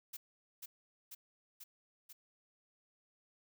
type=noise with echo; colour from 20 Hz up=blue; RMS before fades=-45 dBFS; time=0.13-0.17 s; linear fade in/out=10 ms; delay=490 ms; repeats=4; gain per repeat=-2 dB; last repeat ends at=2.13 s; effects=none